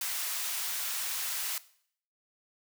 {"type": "high-pass noise", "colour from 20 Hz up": "white", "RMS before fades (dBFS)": -34, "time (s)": [0.01, 1.58], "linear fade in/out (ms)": 2, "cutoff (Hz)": 990, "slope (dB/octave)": 12, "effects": ["noise-tail reverb RT60 0.6 s tail -18 dB re dry"]}